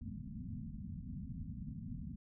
white low-pass noise, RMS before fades -45 dBFS, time 0.01-2.16 s, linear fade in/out 5 ms, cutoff 250 Hz, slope 96 dB/octave, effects none

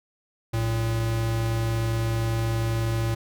square tone pair together, 61.2 / 113.81 Hz, B1 / A#2, -15 / -41 cents, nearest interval major seventh, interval 1074 cents, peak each -33 / -24 dBFS, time 0.53-3.15 s, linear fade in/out 10 ms, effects none

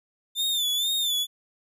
40% pulse tone with vibrato, 3554 Hz, A7, 17 cents sharp, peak -22 dBFS, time 0.35-1.27 s, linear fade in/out 50 ms, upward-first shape sine, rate 2.1 Hz, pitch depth 80 cents each way, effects none

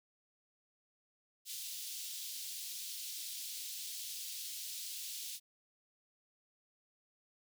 pink high-pass noise, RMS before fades -44 dBFS, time 1.45-5.4 s, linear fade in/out 50 ms, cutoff 3400 Hz, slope 24 dB/octave, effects none

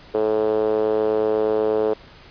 5% pulse tone with band-pass filter, 108.3 Hz, A2, 27 cents flat, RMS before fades -20 dBFS, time 0.14-1.94 s, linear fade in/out 10 ms, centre 450 Hz, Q 5, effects pink hiss -46 dBFS RMS until 2.3 s + resampled to 11025 Hz

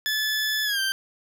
20% pulse tone with pitch glide, 1730 to 1568.2 Hz, A6 to G6, -30 to 0 cents, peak -18 dBFS, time 0.06-0.92 s, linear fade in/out 0 ms, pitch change -170 cents, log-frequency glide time 0.64-0.8 s, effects none

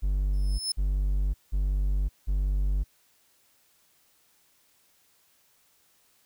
triangle tone bursts, 48.73 Hz, G1, 10 cents flat, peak -21 dBFS, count 4, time 0.02-2.84 s, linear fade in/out 20 ms, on 570 ms, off 180 ms
30% pulse tone with exponential growth, 5230 Hz, E8, 15 cents flat, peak -20 dBFS, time 0.33-0.72 s, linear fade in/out 5 ms, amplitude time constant 84 ms
effects white hiss -65 dBFS RMS until 6.25 s

